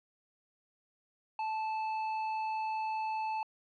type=tone with hard clipping; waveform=sine; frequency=875 Hz; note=A5; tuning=10 cents flat; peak=-34 dBFS; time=1.39-3.43 s; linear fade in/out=2 ms; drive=8 dB; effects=low-pass 4000 Hz 12 dB/octave